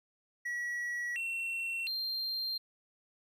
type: tone with pitch steps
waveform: triangle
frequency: 1928 / 2715 / 4179 Hz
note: B6 / F7 / C8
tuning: -42 / -50 / -3 cents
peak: -32 dBFS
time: 0.45-2.58 s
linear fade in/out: 10 ms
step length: 710 ms
effects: none